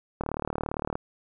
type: click train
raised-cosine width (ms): 1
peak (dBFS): -15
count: 29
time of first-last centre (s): 0.21-0.955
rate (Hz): 37.6
effects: none